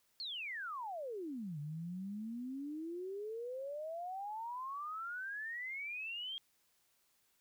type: exponential two-way sweep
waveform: sine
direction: down then up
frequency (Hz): 4435 to 143.7 to 3255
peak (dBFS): -40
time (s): 0.2-6.38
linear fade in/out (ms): 0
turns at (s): 1.59
effects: white hiss -75 dBFS RMS until 7.4 s